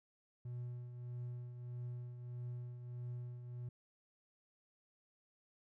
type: tone with tremolo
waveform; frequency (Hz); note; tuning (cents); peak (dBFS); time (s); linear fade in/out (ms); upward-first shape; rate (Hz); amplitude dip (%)
triangle; 122.2; B2; -18; -38; 0.45-3.69; 5; triangle; 1.6; 60
effects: tanh soft clip ceiling -34 dBFS